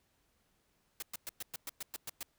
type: noise bursts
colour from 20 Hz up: white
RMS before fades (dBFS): -41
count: 10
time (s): 1-2.23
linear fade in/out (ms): 2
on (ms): 24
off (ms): 110
effects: pink hiss -75 dBFS RMS until 2.38 s